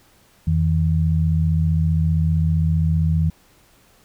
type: tone pair together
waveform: sine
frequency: 84.81 / 160.1 Hz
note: E2 / D#3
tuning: +50 / +50 cents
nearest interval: major seventh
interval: 1100 cents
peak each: -18 dBFS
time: 0.47-3.3 s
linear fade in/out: 5 ms
effects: pink hiss -55 dBFS RMS until 4.04 s